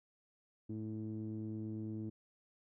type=tone with low-pass filter; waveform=sawtooth; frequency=108.9 Hz; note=A2; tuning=17 cents flat; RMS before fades=-42 dBFS; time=0.69-2.1 s; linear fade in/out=10 ms; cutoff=290 Hz; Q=6.1; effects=none